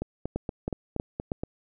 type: two click trains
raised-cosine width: 2 ms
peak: -17 / -15 dBFS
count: 7 / 4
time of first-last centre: 0.02-1.435 / 0.36-1.318 s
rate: 4.24 / 3.13 Hz
effects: none